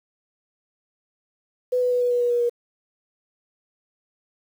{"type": "tone with pitch steps", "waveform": "sine", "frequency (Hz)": [499.2, 496, 492.9, 489.8, 486.7, 483.6, 480.5, 477.5], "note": ["B4", "B4", "B4", "B4", "B4", "B4", "B4", "A#4"], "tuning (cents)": [19, 7, -3, -14, -25, -36, -48, 42], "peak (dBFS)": -18, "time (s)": [1.72, 2.496], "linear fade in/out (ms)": 10, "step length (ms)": 97, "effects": ["8-bit"]}